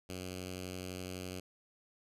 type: tone with notch filter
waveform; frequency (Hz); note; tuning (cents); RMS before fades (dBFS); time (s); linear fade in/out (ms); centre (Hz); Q
5% pulse; 91.9; F#2; -11; -43; 0.09-1.4; 5; 950; 0.61
effects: resampled to 32000 Hz